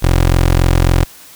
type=tone; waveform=20% pulse; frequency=43.65 Hz; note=F1; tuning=in tune; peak=-4 dBFS; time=0.02-1.05 s; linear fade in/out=20 ms; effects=white hiss -39 dBFS RMS until 1.35 s